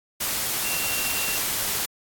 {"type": "tone in noise", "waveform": "sine", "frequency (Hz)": 2741, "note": "F7", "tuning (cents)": -33, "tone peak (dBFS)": -31, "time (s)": [0.64, 1.38], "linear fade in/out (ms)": 10, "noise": "white", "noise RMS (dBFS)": -26, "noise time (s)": [0.2, 1.86], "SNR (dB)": -8, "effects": ["AAC 64 kbps"]}